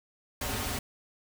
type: noise with comb filter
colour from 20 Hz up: pink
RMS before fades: -33 dBFS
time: 0.41-0.79 s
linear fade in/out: 5 ms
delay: 6 ms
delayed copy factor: -0.95
effects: none